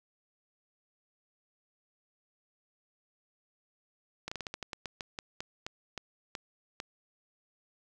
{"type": "slowing click train", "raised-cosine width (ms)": 0.2, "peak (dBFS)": -20, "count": 16, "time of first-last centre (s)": [4.28, 6.801], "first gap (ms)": 35, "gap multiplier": 1.2, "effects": []}